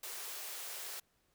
white high-pass noise, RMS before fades -44 dBFS, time 0.03-1 s, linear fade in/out 5 ms, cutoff 350 Hz, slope 96 dB/octave, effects pink hiss -75 dBFS RMS until 1.34 s

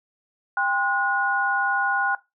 sine tone cluster, 797 / 1045 / 1451 Hz, G5 / C6 / F#6, +28 / -2 / -34 cents, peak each -25 / -29 / -22 dBFS, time 0.57-2.15 s, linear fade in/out 2 ms, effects noise-tail reverb RT60 0.2 s tail -18 dB re dry

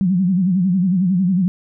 sine tone with vibrato, 184.1 Hz, F#3, 8 cents flat, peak -13 dBFS, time 0.01-1.48 s, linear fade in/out 0 ms, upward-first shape sine, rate 11 Hz, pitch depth 120 cents each way, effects none

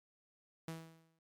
sawtooth tone with exponential decay, 162.9 Hz, E3, 20 cents flat, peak -36 dBFS, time 0.68-1.19 s, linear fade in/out 2 ms, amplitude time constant 110 ms, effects MP3 96 kbps

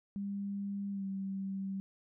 sine tone with pitch glide, 200 to 193.86 Hz, G3 to G3, +35 to -19 cents, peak -35 dBFS, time 0.16-1.8 s, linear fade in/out 0 ms, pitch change -54 cents, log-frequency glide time 0.91-1.05 s, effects none

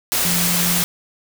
sine tone in noise, 174.8 Hz, F3, 2 cents sharp, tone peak -22 dBFS, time 0.25-0.83 s, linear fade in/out 0 ms, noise white, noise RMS -19 dBFS, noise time 0.12-0.84 s, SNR -6 dB, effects none

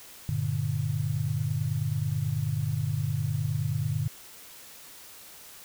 sine chord, G minor, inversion none, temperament just, 98 / 117.6 / 147 Hz, G2 / Bb2 / D3, 0 / +16 / +2 cents, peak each -32 / -30 / -29 dBFS, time 0.29-4.08 s, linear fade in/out 0 ms, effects white hiss -48 dBFS RMS until 5.64 s

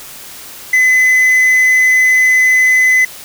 triangle tone, 2022 Hz, B6, 40 cents sharp, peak -5 dBFS, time 0.73-3.05 s, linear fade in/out 5 ms, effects white hiss -32 dBFS RMS until 3.24 s

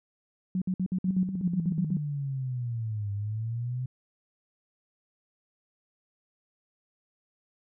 sine tone bursts, 185 Hz, F#3, in tune, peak -25 dBFS, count 12, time 0.55-1.97 s, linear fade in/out 2 ms, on 67 ms, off 56 ms
sine linear two-way sweep, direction down then up, 190.4 to 99.9 to 128.8 Hz, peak -29 dBFS, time 1.08-3.86 s, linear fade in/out 5 ms, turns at 3.12 s
effects none

